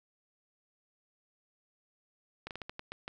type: slowing click train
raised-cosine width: 0.3 ms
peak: -24 dBFS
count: 8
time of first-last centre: 2.47-3.079 s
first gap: 38 ms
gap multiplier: 1.27
effects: none